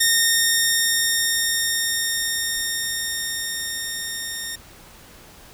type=tone with level ramp; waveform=10% pulse; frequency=1838 Hz; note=A#6; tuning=25 cents flat; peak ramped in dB=-6 to -19 dBFS; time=0-4.56 s; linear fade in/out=10 ms; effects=pink hiss -46 dBFS RMS until 5.53 s